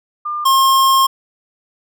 sine / square tone pair in turn, 1200 / 1070.5 Hz, D6 / C6, +37 / +39 cents, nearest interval major second, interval 198 cents, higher first, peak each -19 / -10 dBFS, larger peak second, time 0.25-0.45 / 0.45-1.07 s, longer second, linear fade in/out 10 ms, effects none

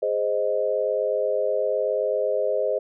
sine chord, Ab major, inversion none, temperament equal, 415.3 / 523.3 / 622.3 Hz, Ab4 / C5 / Eb5, 0 / 0 / 0 cents, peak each -27 / -24 / -25 dBFS, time 0.02-2.79 s, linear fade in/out 10 ms, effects none

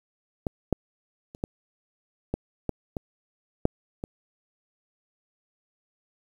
clicks, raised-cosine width 2 ms, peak -13 / -8 / -29 / -14 / -13 / -13 / -17 / -6 / -19 dBFS, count 9, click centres 0.468 / 0.727 / 1.349 / 1.439 / 2.34 / 2.693 / 2.968 / 3.654 / 4.039 s, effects 8-bit

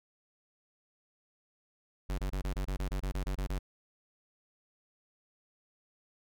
square tone bursts, 47.61 Hz, G1, 50 cents flat, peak -32 dBFS, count 13, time 2.09-3.589 s, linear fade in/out 10 ms, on 95 ms, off 22 ms, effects none

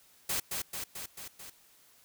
white noise with echo, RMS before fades -32 dBFS, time 0.29-0.4 s, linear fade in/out 5 ms, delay 220 ms, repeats 5, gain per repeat -3 dB, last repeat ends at 1.5 s, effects white hiss -62 dBFS RMS until 2.04 s

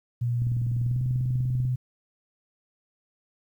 sine tone with pitch glide, 120 to 126.18 Hz, B2 to B2, -49 to +38 cents, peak -23 dBFS, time 0.21-1.76 s, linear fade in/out 10 ms, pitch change +87 cents, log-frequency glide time 0.84-1 s
click train, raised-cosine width 5 ms, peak -24 dBFS, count 26, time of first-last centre 0.42-1.652 s, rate 20.3 Hz
effects 10-bit

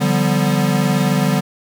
square chord, G dominant seventh, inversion second, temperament equal with one note detuned, 146.83 / 174.61 / 193.3 / 246.9 Hz, D3 / F3 / G3 / B3, 0 / 0 / -24 / 0 cents, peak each -19 / -22 / -19 / -22 dBFS, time 0-1.41 s, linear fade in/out 20 ms, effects none

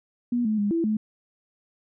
sine tone with pitch steps, 241.6 / 215.7 / 204.7 / 332.7 / 215.3 Hz, B3 / A3 / G#3 / E4 / A3, -38 / -34 / -25 / +16 / -37 cents, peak -21 dBFS, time 0.32-0.97 s, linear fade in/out 5 ms, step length 130 ms, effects none

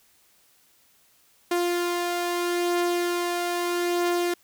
sawtooth beating tone pair, 349.2 / 349.98 Hz, F4 / F4, 0 / +4 cents, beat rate 0.78 Hz, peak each -29 / -20 dBFS, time 1.51-4.34 s, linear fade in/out 5 ms, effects white hiss -61 dBFS RMS until 4.43 s

